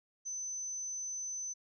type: tone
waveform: sine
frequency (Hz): 6090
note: F#8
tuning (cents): +49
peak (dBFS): -37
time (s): 0.25-1.54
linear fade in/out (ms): 20
effects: none